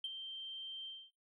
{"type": "tone with ADSR envelope", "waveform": "sine", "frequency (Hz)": 3139, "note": "G7", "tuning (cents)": 2, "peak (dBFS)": -34, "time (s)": [0.04, 1.11], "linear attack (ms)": 4, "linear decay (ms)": 32, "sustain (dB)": -9, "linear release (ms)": 250, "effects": ["noise-tail reverb RT60 0.2 s tail -19 dB re dry", "tanh soft clip ceiling -33 dBFS"]}